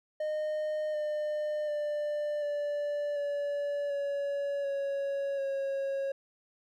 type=tone with pitch steps; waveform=triangle; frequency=613 / 603.2 / 593.5 / 584 / 574.6 / 565.4 / 556.3 / 547.4 Hz; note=D#5 / D5 / D5 / D5 / D5 / C#5 / C#5 / C#5; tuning=-26 / +46 / +18 / -10 / -38 / +34 / +6 / -22 cents; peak=-28 dBFS; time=0.2-6.12 s; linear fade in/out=5 ms; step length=740 ms; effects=none